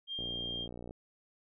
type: tone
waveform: sine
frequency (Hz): 3200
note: G7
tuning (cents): +35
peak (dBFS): -36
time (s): 0.07-0.68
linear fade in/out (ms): 50
type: click train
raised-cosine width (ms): 2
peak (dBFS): -31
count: 44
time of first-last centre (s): 0.19-0.909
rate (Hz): 59.8
effects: none